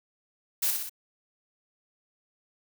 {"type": "noise with echo", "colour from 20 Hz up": "blue", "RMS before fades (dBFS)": -26, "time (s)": [0.62, 0.71], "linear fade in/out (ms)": 10, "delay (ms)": 62, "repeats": 3, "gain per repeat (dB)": -4, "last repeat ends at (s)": 0.896, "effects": []}